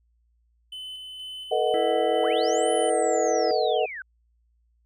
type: tone with tremolo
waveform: triangle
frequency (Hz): 3029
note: F#7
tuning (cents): +40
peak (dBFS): -33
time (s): 0.72-2.9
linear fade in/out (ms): 5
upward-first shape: square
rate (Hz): 2.1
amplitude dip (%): 25
type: chord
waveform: sine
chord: B dominant seventh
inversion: third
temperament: equal with one note detuned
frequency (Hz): 440 / 484.3 / 622.3 / 740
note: A4 / B4 / D#5 / F#5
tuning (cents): 0 / -34 / 0 / 0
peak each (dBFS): -26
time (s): 1.51-3.86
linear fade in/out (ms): 10
type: harmonic tone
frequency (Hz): 329.6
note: E4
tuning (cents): 0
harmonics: 1 / 2 / 4 / 5 / 6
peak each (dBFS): -31 / -39 / -42 / -48 / -40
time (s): 1.74-3.51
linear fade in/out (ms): 0
type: linear two-way sweep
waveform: sine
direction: up then down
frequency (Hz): 587 to 10000 to 1466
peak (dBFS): -33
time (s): 2.22-4.02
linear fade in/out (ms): 2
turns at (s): 2.73
effects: added 58 Hz sine -63 dBFS peak until 4.85 s

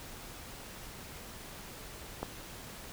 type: click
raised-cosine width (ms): 1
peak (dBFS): -20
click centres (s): 2.23
effects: pink hiss -47 dBFS RMS until 2.92 s

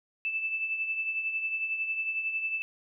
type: tone with tremolo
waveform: sine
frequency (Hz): 2637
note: E7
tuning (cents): 0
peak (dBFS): -26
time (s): 0.25-2.62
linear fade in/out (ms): 0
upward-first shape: triangle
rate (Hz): 11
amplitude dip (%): 60
effects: none

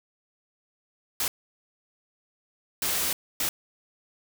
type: noise bursts at uneven times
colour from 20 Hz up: white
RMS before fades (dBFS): -27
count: 3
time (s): 1.2-1.28 / 2.82-3.13 / 3.4-3.49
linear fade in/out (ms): 2
effects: none

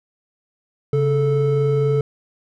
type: tone pair together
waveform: triangle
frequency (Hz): 137.7 / 437.2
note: C#3 / A4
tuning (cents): -11 / -11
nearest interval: octave + minor sixth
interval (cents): 2000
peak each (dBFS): -16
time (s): 0.93-2.01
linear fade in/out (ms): 2
effects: none

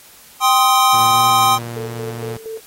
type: chord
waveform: square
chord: C minor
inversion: second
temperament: just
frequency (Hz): 784.9 / 1046.5 / 1255.8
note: G5 / C6 / Eb6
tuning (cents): +2 / 0 / +16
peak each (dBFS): -16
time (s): 0.4-1.59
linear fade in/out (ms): 50
type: tone with pitch glide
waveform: sawtooth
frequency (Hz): 116.54 to 117.69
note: A#2 to A#2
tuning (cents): 0 to +17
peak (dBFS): -23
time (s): 0.94-2.37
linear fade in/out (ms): 0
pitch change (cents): +17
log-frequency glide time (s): 1.05-1.2
type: tone with tremolo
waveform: sine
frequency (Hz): 445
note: A4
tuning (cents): +20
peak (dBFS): -25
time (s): 1.76-2.6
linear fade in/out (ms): 10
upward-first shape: square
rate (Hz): 4.3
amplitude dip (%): 70
effects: white hiss -44 dBFS RMS until 2.66 s + AAC 48 kbps

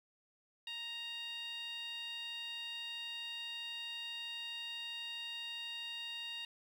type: tone with band-pass filter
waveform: 15% pulse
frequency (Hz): 932.3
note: A#5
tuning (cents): 0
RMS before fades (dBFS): -44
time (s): 0.67-6.45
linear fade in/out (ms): 2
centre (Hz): 3300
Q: 4.2
effects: 11-bit

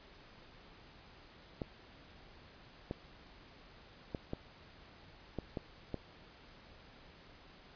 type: clicks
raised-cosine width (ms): 2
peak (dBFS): -24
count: 7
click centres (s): 1.618 / 2.911 / 4.148 / 4.334 / 5.387 / 5.572 / 5.943
effects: pink hiss -58 dBFS RMS until 7.75 s + resampled to 11025 Hz

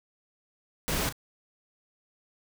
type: noise with echo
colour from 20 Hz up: pink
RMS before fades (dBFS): -29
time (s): 0.88-1.09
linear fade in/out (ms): 0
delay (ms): 35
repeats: 1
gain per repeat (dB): -11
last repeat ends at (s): 1.125
effects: none

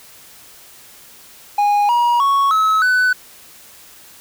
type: tone with pitch steps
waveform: triangle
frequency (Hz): 822 / 955.2 / 1110 / 1289.9 / 1498.9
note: G#5 / A#5 / C#6 / E6 / F#6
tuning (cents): -18 / +42 / +2 / -38 / +22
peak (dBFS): -10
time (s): 1.58-3.13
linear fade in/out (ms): 5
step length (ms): 310
effects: white hiss -43 dBFS RMS until 4.2 s

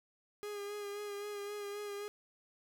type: tone with vibrato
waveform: 45% pulse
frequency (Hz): 410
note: G#4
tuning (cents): -22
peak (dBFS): -40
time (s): 0.43-2.08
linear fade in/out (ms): 0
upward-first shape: sine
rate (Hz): 3.8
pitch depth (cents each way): 28
effects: none

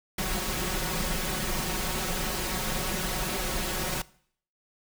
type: noise with comb filter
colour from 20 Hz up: pink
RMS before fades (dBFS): -30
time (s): 0.18-4.02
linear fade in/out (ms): 5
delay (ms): 5.4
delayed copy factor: +0.85
effects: noise-tail reverb RT60 0.6 s tail -21 dB re dry

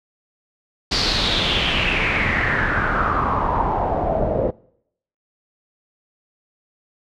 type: noise with low-pass filter sweep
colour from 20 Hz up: pink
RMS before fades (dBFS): -20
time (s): 0.91-4.51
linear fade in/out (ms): 10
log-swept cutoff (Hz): 4800 to 540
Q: 5.3
effects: noise-tail reverb RT60 0.7 s tail -23 dB re dry

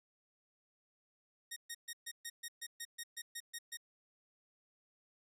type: tone bursts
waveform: 10% pulse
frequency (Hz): 1864.7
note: A#6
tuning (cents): 0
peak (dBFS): -33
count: 13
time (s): 1.51-3.772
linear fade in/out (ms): 10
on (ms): 54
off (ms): 130
effects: none

